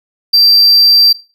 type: tone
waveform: triangle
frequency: 4699 Hz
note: D8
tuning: in tune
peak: -3 dBFS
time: 0.33-1.13 s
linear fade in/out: 10 ms
effects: noise-tail reverb RT60 0.3 s tail -17 dB re dry